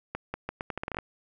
accelerating click train, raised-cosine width 0.5 ms, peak -17 dBFS, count 12, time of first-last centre 0.15-0.987 s, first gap 190 ms, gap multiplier 0.79, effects none

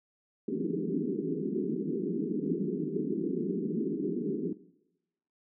white band-pass noise, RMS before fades -32 dBFS, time 0.48-4.53 s, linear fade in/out 5 ms, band 160 to 420 Hz, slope 96 dB/octave, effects noise-tail reverb RT60 0.9 s tail -18 dB re dry

